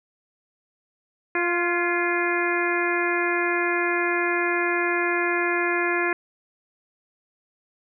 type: harmonic tone with a mistuned harmonic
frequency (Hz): 349.2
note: F4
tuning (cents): 0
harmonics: 1 / 2 / 3 / 4 / 5 / 6 / 7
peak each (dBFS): -25 / -31 / -30 / -31 / -27 / -29 / -31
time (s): 1.35-6.13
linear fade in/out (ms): 2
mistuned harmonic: 5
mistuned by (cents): -33
effects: none